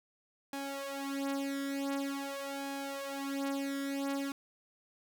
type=tone with flanger; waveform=sawtooth; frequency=276.7 Hz; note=C#4; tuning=3 cents flat; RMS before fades=-37 dBFS; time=0.53-4.32 s; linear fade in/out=2 ms; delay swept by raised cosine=1.2 to 4.2 ms; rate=0.46 Hz; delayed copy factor=+0.9; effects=none